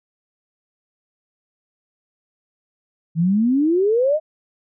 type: exponential sweep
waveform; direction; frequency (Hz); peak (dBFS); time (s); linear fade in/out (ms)
sine; up; 156.5 to 644; -14; 3.15-4.2; 50
effects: none